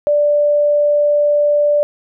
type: tone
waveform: sine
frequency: 587.3 Hz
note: D5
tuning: in tune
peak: -10 dBFS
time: 0.07-1.83 s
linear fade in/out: 0 ms
effects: none